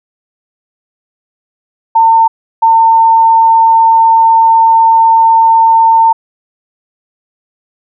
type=tone bursts at uneven times; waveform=sine; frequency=904 Hz; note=A5; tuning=47 cents sharp; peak=-3 dBFS; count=2; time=1.95-2.28 / 2.62-6.13 s; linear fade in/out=10 ms; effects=none